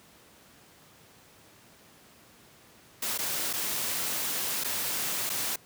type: noise with dropouts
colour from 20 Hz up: white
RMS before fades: -31 dBFS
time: 3.02-5.56 s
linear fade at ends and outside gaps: 5 ms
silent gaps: 3.178-3.187 / 3.53-3.535 / 4.638-4.644 / 5.295-5.299 s
effects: pink hiss -56 dBFS RMS until 5.65 s + high-pass 100 Hz 12 dB/octave